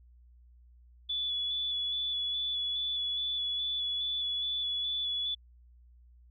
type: tone with vibrato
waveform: sine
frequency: 3435 Hz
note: A7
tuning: 42 cents flat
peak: -30 dBFS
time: 1.09-5.35 s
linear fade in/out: 10 ms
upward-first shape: square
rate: 2.4 Hz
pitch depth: 14 cents each way
effects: added 60 Hz sine -55 dBFS peak until 6.3 s